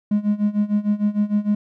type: tone with tremolo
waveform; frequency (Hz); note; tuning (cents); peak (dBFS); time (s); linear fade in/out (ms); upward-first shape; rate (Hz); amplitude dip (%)
triangle; 207.8; G#3; +1; -11; 0.11-1.55; 5; sine; 6.6; 90
effects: tanh soft clip ceiling -10 dBFS